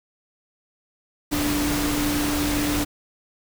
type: tone in noise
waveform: sine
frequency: 293.7 Hz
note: D4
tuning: in tune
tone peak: -23 dBFS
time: 1.31-2.85 s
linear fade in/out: 20 ms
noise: pink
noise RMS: -26 dBFS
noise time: 1.31-2.85 s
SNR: 0 dB
effects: none